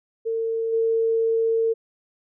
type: tone with level steps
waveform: sine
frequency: 452.7 Hz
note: A4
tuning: 49 cents sharp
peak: -22 / -18 dBFS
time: 0.25-1.74 s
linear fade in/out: 20 ms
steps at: 0.72 s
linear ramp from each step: 20 ms
effects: none